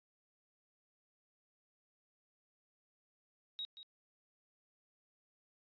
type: tone with echo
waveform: sine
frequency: 3800 Hz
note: A#7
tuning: 33 cents sharp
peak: -39 dBFS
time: 3.59-3.65 s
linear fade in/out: 0 ms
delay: 180 ms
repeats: 1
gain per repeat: -11 dB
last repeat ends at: 3.83 s
effects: resampled to 11025 Hz